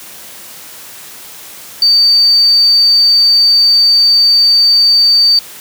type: tone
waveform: sine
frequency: 4600 Hz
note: D8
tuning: 37 cents flat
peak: -5 dBFS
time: 1.82-5.39 s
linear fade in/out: 2 ms
effects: white hiss -32 dBFS RMS until 5.6 s + high-pass 100 Hz 12 dB/octave

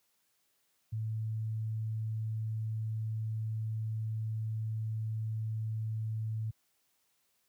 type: tone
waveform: sine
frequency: 110 Hz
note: A2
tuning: in tune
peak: -32 dBFS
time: 0.92-6.51 s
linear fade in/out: 10 ms
effects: white hiss -75 dBFS RMS until 7.48 s + high-pass 60 Hz 12 dB/octave

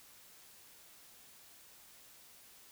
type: silence
effects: white hiss -59 dBFS RMS until 2.71 s

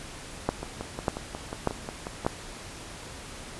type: two click trains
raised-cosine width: 1 ms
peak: -9 / -19 dBFS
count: 4 / 10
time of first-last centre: 0.49-2.265 / 0.63-2.249 s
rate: 1.69 / 5.56 Hz
effects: pink hiss -42 dBFS RMS until 3.59 s + resampled to 24000 Hz

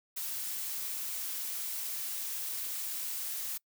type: noise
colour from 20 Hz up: blue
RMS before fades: -37 dBFS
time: 0.16-3.58 s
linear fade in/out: 10 ms
effects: noise-tail reverb RT60 0.1 s tail -25 dB re dry

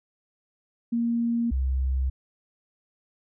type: tone pair in turn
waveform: sine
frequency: 234 / 65.55 Hz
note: A#3 / C2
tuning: +7 / +4 cents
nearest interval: octave + minor seventh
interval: 2203 cents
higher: first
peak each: -22 dBFS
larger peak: neither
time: 0.92-1.51 / 1.51-2.1 s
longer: neither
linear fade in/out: 10 ms
effects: none

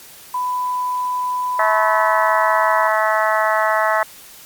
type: tone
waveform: sine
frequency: 997 Hz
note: B5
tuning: 16 cents sharp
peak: -18 dBFS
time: 0.34-2.88 s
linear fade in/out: 5 ms
type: harmonic tone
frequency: 216.5 Hz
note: A3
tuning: 28 cents flat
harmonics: 3 / 4 / 5 / 6 / 7 / 8 / 9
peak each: -19 / -21 / -21 / -22 / -26 / -24 / -24 dBFS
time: 1.59-4.03 s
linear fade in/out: 2 ms
effects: white hiss -41 dBFS RMS until 4.45 s + MP3 96 kbps

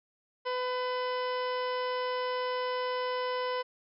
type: harmonic tone with a mistuned harmonic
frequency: 502 Hz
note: B4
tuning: 28 cents sharp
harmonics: 1 / 2 / 3 / 4 / 5 / 6 / 7 / 8 / 9 / 10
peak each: -32 / -34 / -43 / -43 / -52 / -44 / -55 / -52 / -54 / -48 dBFS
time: 0.45-3.63 s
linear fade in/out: 20 ms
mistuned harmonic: 10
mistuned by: +39 cents
effects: none

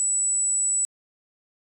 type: tone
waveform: sine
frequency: 7902 Hz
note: B8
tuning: in tune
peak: -19 dBFS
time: 0-0.85 s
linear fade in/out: 0 ms
effects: tanh soft clip ceiling -17 dBFS

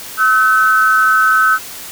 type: tone pair together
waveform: sine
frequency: 1293 / 1517.4 Hz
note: E6 / F#6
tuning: -34 / +43 cents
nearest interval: minor third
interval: 277 cents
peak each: -11 dBFS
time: 0.17-1.59 s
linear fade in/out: 50 ms
effects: white hiss -30 dBFS RMS until 1.91 s

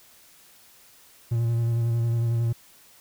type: tone with vibrato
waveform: triangle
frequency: 116.54 Hz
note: A#2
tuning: in tune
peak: -19 dBFS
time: 1.31-2.53 s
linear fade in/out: 10 ms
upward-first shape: square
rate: 11 Hz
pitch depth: 18 cents each way
effects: white hiss -54 dBFS RMS until 3 s

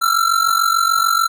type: ring-modulated tone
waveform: square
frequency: 1349 Hz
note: E6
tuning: 40 cents sharp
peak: -11 dBFS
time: 0.01-1.28 s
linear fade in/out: 20 ms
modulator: 23.4 Hz
effects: none

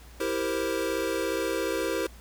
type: chord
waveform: square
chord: C dominant seventh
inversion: first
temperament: equal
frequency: 329.6 / 392 / 466.2 / 523.3 Hz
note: E4 / G4 / Bb4 / C5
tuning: 0 / 0 / 0 / 0 cents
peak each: -33 dBFS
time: 0.2-2.07 s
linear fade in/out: 5 ms
effects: added 59 Hz sine -48 dBFS peak until 2.2 s + pink hiss -53 dBFS RMS until 2.2 s

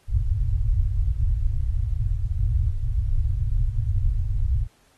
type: low-pass noise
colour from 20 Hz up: pink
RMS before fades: -22 dBFS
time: 0.07-4.68 s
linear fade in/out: 50 ms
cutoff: 120 Hz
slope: 96 dB/octave
effects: pink hiss -61 dBFS RMS until 4.97 s + AAC 32 kbps

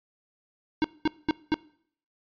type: tone bursts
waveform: square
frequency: 311.1 Hz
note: D#4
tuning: in tune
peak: -21 dBFS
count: 4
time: 0.82-1.542 s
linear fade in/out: 0 ms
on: 23 ms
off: 210 ms
effects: noise-tail reverb RT60 0.6 s tail -22 dB re dry + resampled to 11025 Hz

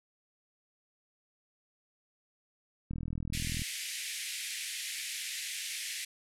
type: click train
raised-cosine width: 5 ms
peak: -25 dBFS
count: 30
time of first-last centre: 2.91-3.619 s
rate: 40.9 Hz
type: band-pass noise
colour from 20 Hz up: pink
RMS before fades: -39 dBFS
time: 3.33-6.05 s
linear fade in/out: 5 ms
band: 1900 to 12000 Hz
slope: 48 dB/octave
effects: none

